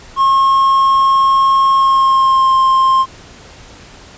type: tone with pitch glide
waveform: triangle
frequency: 1080 to 1057.2 Hz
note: C#6 to C6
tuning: -45 to +18 cents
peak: -6 dBFS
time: 0.16-3.06 s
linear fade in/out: 50 ms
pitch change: -37 cents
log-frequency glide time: 1.78-2.55 s
effects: pink hiss -38 dBFS RMS until 4.17 s + resampled to 16000 Hz